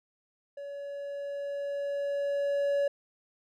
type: tone with level ramp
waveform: triangle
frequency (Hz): 566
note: C#5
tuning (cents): +36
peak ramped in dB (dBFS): -36 to -22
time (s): 0.57-2.88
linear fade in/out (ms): 5
effects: none